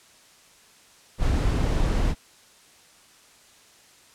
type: noise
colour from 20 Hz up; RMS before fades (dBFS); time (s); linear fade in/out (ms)
brown; -22; 1.18-2.15; 50
effects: white hiss -54 dBFS RMS until 4.14 s + low-pass 9000 Hz 12 dB/octave